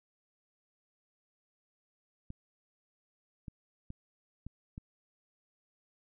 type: clicks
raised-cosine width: 5 ms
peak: -30 dBFS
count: 5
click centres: 2.304 / 3.482 / 3.904 / 4.466 / 4.779 s
effects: none